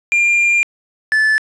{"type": "tone pair in turn", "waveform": "triangle", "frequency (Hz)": [2396, 1741.6], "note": ["D7", "A6"], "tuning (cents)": [34, -18], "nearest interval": "tritone", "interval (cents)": 552, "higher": "first", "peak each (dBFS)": -9, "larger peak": "neither", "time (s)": [[0.12, 0.63], [1.12, 1.38]], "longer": "first", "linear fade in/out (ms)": 0, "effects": ["resampled to 24000 Hz", "7-bit"]}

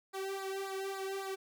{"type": "tone with flanger", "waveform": "sawtooth", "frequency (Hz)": 387.7, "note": "G4", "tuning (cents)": -19, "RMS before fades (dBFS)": -39, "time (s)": [0.13, 1.36], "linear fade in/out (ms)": 20, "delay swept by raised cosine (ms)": [0.33, 1.73], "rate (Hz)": 3.6, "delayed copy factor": -1, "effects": []}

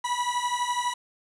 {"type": "beating tone pair", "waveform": "40% pulse", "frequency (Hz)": [970, 982], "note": ["B5", "B5"], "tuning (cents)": [-31, -10], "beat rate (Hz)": 12, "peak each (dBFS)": [-28, -27], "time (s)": [0.04, 0.94], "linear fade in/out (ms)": 10, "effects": ["resampled to 24000 Hz", "8-bit"]}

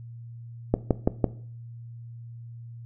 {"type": "click train", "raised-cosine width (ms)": 2, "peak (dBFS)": -6, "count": 4, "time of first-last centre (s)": [0.74, 1.243], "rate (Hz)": 5.97, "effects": ["noise-tail reverb RT60 0.5 s tail -17 dB re dry", "added 117 Hz sine -39 dBFS peak until 2.85 s"]}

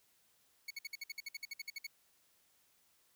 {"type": "tone bursts", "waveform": "25% pulse", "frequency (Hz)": 2217, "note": "C#7", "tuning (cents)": 0, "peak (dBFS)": -37, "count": 15, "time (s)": [0.68, 1.868], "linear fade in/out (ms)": 5, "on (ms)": 26, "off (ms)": 57, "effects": ["white hiss -72 dBFS RMS until 3.15 s"]}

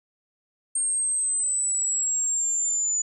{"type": "linear sweep", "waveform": "sine", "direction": "down", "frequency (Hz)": [8580, 6950], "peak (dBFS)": -22, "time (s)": [0.75, 3.02], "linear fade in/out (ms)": 5, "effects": []}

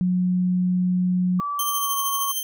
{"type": "tone", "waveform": "sine", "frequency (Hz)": 181.4, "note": "F#3", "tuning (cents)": -34, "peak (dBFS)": -18, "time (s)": [0.01, 1.4], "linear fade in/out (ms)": 0}
{"type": "tone with pitch glide", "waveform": "sine", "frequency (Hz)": [1155, 1113.1], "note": ["D6", "C#6"], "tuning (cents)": [-29, 7], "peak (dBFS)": -24, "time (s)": [1.39, 2.32], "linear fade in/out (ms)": 10, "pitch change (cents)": -64, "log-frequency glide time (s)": [1.64, 2]}
{"type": "tone with tremolo", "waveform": "5% pulse", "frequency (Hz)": 3134, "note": "G7", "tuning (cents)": -1, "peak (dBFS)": -14, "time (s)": [1.59, 2.43], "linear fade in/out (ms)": 2, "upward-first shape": "sine", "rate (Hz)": 13, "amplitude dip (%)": 50}
{"effects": []}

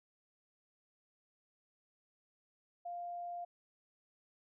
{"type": "tone", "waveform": "sine", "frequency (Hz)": 699, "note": "F5", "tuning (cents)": 1, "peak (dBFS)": -40, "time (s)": [2.85, 3.45], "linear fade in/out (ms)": 10, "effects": []}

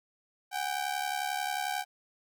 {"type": "ring-modulated tone", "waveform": "sawtooth", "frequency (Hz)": 776, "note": "G5", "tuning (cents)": -18, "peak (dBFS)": -24, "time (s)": [0.51, 1.85], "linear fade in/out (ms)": 50, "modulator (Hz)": 35.6, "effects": []}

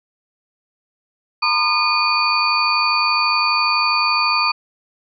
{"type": "tone cluster", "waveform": "sine", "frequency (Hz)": [927, 1019, 1215, 2452, 4555], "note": ["A#5", "C6", "D#6", "D#7", "C#8"], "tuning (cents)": [-10, -46, -42, -26, 46], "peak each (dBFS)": [-25, -24, -19, -20, -20], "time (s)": [1.42, 4.52], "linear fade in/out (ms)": 10, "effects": []}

